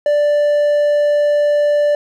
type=tone; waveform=triangle; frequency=587.3 Hz; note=D5; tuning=in tune; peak=-9 dBFS; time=0.06-1.95 s; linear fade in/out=2 ms; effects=none